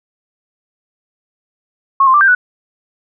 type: tone with pitch steps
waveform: sine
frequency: 1091 / 1050 / 1177 / 1580 / 1479 Hz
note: C#6 / C6 / D6 / G6 / F#6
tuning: -28 / +6 / +3 / +13 / -1 cents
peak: -6 dBFS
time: 2-2.35 s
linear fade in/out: 5 ms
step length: 70 ms
effects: none